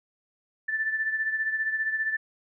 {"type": "beating tone pair", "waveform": "sine", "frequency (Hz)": [1760, 1775], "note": ["A6", "A6"], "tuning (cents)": [0, 15], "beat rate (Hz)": 15, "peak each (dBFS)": [-26, -33], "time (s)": [0.68, 2.17], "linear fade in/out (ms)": 10, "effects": []}